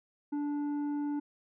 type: tone with tanh clipping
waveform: triangle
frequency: 291.4 Hz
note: D4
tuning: 13 cents flat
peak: -32 dBFS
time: 0.32-1.2 s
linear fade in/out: 10 ms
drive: 11 dB
effects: none